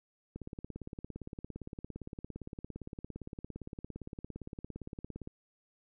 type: click train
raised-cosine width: 3 ms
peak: -29 dBFS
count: 87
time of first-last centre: 0.36-5.274 s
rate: 17.5 Hz
effects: none